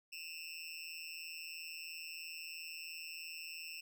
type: tone with amplitude modulation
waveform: 25% pulse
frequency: 2670 Hz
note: E7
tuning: 22 cents sharp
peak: -37 dBFS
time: 0.12-3.81 s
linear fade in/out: 10 ms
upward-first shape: sine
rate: 163 Hz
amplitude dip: 95%
effects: none